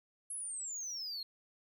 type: exponential sweep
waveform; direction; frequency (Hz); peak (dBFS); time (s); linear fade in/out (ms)
sine; down; 10910 to 4186; -36; 0.3-1.23; 5
effects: tanh soft clip ceiling -38 dBFS